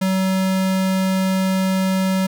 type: tone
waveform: square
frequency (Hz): 189.3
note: F#3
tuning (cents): +40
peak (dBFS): -17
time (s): 0.01-2.27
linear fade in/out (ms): 10
effects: none